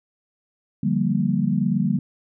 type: chord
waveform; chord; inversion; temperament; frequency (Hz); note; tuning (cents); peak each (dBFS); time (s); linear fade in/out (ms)
sine; G minor seventh; second; equal; 146.83 / 174.61 / 196 / 233.1; D3 / F3 / G3 / Bb3; 0 / 0 / 0 / 0; -25 / -25 / -22 / -24; 0.83-1.99; 5
effects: none